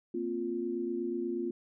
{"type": "chord", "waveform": "sine", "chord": "Bb suspended second", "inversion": "none", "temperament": "equal", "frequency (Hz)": [233.1, 261.6, 349.2], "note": ["Bb3", "C4", "F4"], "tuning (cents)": [0, 0, 0], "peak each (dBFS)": [-38, -38, -33], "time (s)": [0.14, 1.51], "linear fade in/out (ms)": 5, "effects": []}